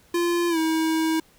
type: tone with pitch glide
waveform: square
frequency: 345.5 to 320.5 Hz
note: F4 to E4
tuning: -19 to -49 cents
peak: -21 dBFS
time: 0.14-1.2 s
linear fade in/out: 5 ms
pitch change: -130 cents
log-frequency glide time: 0.49-0.58 s
effects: pink hiss -57 dBFS RMS until 1.38 s